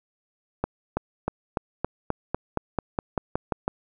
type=accelerating click train; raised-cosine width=1 ms; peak=-10 dBFS; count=14; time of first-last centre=0.64-3.679 s; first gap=330 ms; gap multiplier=0.94; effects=none